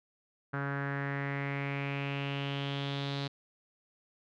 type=tone with low-pass filter sweep; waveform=sawtooth; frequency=140 Hz; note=C#3; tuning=18 cents sharp; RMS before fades=-35 dBFS; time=0.53-3.28 s; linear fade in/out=10 ms; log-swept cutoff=1500 to 4000 Hz; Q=4.8; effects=none